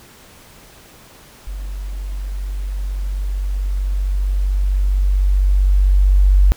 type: tone with level ramp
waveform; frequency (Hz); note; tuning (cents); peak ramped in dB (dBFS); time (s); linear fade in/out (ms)
sine; 47.78; G1; -44; -24 to -7; 1.47-6.52; 0
effects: pink hiss -44 dBFS RMS until 6.56 s